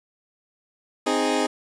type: chord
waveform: 20% pulse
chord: Ab major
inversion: first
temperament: equal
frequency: 261.6 / 311.1 / 415.3 Hz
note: C4 / Eb4 / Ab4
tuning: 0 / 0 / 0 cents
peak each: -20 dBFS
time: 1.06-1.47 s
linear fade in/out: 10 ms
effects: resampled to 22050 Hz + 8-bit